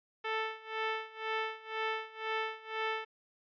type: tone with tremolo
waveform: 10% pulse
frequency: 440.9 Hz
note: A4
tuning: 4 cents sharp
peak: -23 dBFS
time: 0.24-3.05 s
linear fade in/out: 10 ms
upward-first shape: sine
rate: 2 Hz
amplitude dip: 90%
effects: resampled to 11025 Hz